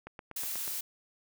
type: click train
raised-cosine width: 0.5 ms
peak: -28 dBFS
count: 6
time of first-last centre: 0.07-0.678 s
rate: 8.22 Hz
type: noise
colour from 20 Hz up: blue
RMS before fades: -36 dBFS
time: 0.36-0.81 s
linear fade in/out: 5 ms
effects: none